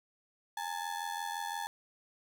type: ring-modulated tone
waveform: 35% pulse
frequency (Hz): 864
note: A5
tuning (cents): -32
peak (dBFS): -31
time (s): 0.57-1.67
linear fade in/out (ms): 0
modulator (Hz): 42.9
effects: none